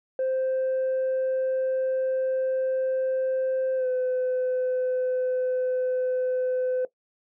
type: tone with pitch glide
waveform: sine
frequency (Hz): 522 to 508.3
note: C5 to B4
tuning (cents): -4 to +50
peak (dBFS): -21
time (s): 0.19-6.85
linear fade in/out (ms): 2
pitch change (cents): -46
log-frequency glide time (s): 3.76-3.87
effects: noise-tail reverb RT60 0.1 s tail -17 dB re dry + tanh soft clip ceiling -21 dBFS